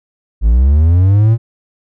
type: linear sweep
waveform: triangle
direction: up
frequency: 50.5 to 117.1 Hz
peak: -4 dBFS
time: 0.41-1.38 s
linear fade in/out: 50 ms
effects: none